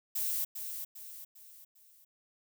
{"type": "noise with echo", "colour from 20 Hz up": "violet", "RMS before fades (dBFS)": -33, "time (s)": [0.15, 0.45], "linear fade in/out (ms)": 10, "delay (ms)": 400, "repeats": 4, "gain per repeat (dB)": -7, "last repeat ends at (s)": 2.05, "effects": []}